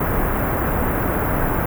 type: band-stop noise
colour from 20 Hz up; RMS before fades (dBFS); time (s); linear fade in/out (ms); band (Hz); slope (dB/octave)
pink; -20; 0-1.66; 5; 1700 to 15000; 24
effects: none